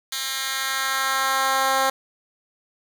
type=tone with high-pass filter sweep; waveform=10% pulse; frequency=267 Hz; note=C4; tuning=35 cents sharp; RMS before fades=-23 dBFS; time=0.12-1.9 s; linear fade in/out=5 ms; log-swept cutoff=3100 to 610 Hz; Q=1.1; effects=none